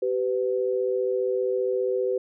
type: tone pair together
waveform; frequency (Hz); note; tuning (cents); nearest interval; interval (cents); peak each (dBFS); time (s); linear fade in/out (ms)
sine; 386 / 501; G4 / B4; -27 / +25; perfect fourth; 452; -25; 0.02-2.18; 5
effects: none